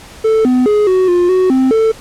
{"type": "tone with pitch steps", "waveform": "triangle", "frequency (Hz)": [441.2, 252.2, 419.2, 372.3, 353.2, 371.1, 261.4, 444.4], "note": ["A4", "B3", "G#4", "F#4", "F4", "F#4", "C4", "A4"], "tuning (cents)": [5, 36, 16, 11, 20, 5, -1, 17], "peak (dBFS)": -6, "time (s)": [0.24, 1.92], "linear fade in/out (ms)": 10, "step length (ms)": 210, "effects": ["pink hiss -36 dBFS RMS until 2 s", "low-pass 10000 Hz 12 dB/octave"]}